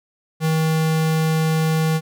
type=tone; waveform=square; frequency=159.1 Hz; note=D#3; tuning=39 cents sharp; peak=-17 dBFS; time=0.4-2.01 s; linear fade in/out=50 ms; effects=none